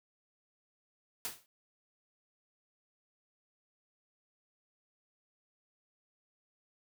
white noise with exponential decay, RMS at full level -35 dBFS, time 1.25-1.46 s, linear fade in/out 0 ms, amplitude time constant 45 ms, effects none

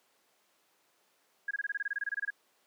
sine tone bursts, 1642 Hz, G#6, 20 cents flat, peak -30 dBFS, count 16, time 1.48-2.304 s, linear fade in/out 5 ms, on 29 ms, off 24 ms, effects pink hiss -70 dBFS RMS until 2.66 s + high-pass 400 Hz 12 dB/octave

